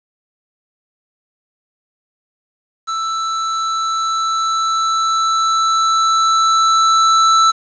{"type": "tone with level ramp", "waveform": "square", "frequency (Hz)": 1323, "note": "E6", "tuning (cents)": 6, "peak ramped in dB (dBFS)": [-19, -9], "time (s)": [2.87, 7.52], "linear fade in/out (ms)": 20, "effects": ["resampled to 16000 Hz", "7-bit"]}